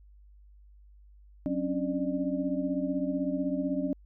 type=tone cluster; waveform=sine; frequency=184.4 / 270.8 / 286.7 / 599 Hz; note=F#3 / C#4 / D4 / D5; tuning=-6 / -40 / -42 / +34 cents; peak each=-36 / -30 / -33 / -36 dBFS; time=1.46-3.93 s; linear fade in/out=0 ms; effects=added 50 Hz sine -52 dBFS peak until 4.05 s